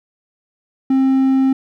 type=tone; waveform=triangle; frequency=265.7 Hz; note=C4; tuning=27 cents sharp; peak=-9 dBFS; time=0.9-1.53 s; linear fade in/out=5 ms; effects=none